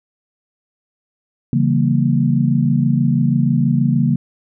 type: chord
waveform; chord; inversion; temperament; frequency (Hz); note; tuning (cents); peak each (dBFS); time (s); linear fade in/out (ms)
sine; C# diminished seventh; none; equal with one note detuned; 138.59 / 164.81 / 193.19 / 233.1; C#3 / E3 / G3 / Bb3; 0 / 0 / -25 / 0; -16 / -19 / -21 / -17; 1.53-4.16; 2
effects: none